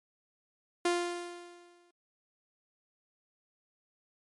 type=tone with exponential decay; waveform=sawtooth; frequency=349.2 Hz; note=F4; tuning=in tune; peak=-21 dBFS; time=0.85-1.91 s; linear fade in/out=5 ms; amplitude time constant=230 ms; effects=MP3 48 kbps